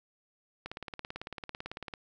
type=click train; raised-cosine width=0.3 ms; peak=-23 dBFS; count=24; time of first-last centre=0.66-1.938 s; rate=18 Hz; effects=none